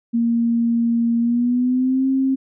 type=tone with pitch glide; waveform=sine; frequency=233.1 to 266.2 Hz; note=A#3 to C4; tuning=0 to +30 cents; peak=-15 dBFS; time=0.13-2.36 s; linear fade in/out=20 ms; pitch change=+230 cents; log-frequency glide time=1.19-2.07 s; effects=none